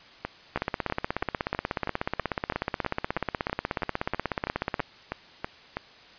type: two click trains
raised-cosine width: 0.5 ms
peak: -11 / -14 dBFS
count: 71 / 18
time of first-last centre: 0.56-4.802 / 0.25-5.769 s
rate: 16.5 / 3.08 Hz
effects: white hiss -51 dBFS RMS until 6.18 s + resampled to 11025 Hz